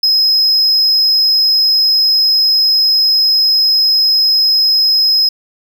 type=tone; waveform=triangle; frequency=5110 Hz; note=D#8; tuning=45 cents sharp; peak=-7 dBFS; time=0.03-5.29 s; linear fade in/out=5 ms; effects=none